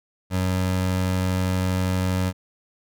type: tone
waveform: 25% pulse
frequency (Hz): 92.5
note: F#2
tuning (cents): 0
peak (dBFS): -17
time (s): 0.3-2.33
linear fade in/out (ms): 50
effects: none